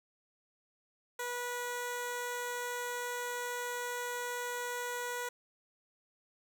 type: tone with notch filter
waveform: 10% pulse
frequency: 487.4 Hz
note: B4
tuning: 23 cents flat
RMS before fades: -38 dBFS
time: 1.19-5.29 s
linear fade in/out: 5 ms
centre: 2700 Hz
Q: 2
effects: none